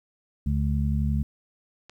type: harmonic tone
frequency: 71.5 Hz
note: D2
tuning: 46 cents flat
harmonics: 1 / 2 / 3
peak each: -24 / -27 / -29 dBFS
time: 0.46-1.23 s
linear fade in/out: 5 ms
type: click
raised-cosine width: 0.2 ms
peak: -28 dBFS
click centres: 1.896 s
effects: 10-bit